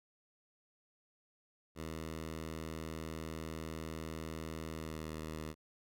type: tone with pitch glide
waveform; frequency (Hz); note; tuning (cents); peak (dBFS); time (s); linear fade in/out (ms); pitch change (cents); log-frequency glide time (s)
10% pulse; 80 to 78.17; D#2 to D#2; +49 to +9; -33; 1.75-5.55; 50; -40; 4.71-5.07
effects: none